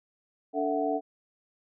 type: tone cluster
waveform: sine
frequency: 289.2 / 446.2 / 664 / 746 Hz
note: D4 / A4 / E5 / F#5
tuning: -27 / +24 / +12 / +14 cents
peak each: -31 dBFS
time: 0.53-1.01 s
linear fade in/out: 50 ms
effects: none